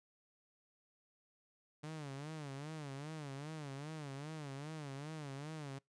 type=tone with vibrato; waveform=sawtooth; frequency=146.7 Hz; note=D3; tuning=2 cents flat; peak=-40 dBFS; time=1.83-5.79 s; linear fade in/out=10 ms; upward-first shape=sine; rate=2.5 Hz; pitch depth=140 cents each way; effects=noise-tail reverb RT60 0.2 s tail -26 dB re dry + resampled to 22050 Hz